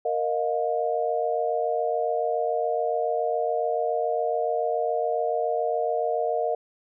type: chord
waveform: sine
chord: Bb suspended fourth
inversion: none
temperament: equal with one note detuned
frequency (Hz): 466.2 / 622.3 / 709.4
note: Bb4 / Eb5 / F5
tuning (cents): 0 / 0 / +27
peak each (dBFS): -27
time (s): 0.05-6.55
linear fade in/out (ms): 5
effects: none